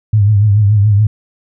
sine tone with vibrato, 103.83 Hz, G#2, in tune, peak -6 dBFS, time 0.13-1.07 s, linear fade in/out 5 ms, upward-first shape triangle, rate 7 Hz, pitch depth 95 cents each way, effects none

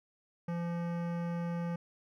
sine tone with hard clipping, 171.2 Hz, F3, 34 cents flat, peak -35 dBFS, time 0.48-1.76 s, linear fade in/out 5 ms, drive 17 dB, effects none

